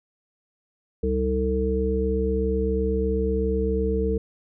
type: harmonic tone with a mistuned harmonic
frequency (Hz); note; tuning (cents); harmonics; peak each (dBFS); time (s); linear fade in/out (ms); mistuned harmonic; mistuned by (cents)
64; C2; -38; 1 / 3 / 5 / 7; -25 / -28 / -32 / -24; 1.03-4.18; 5; 1; +130
effects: none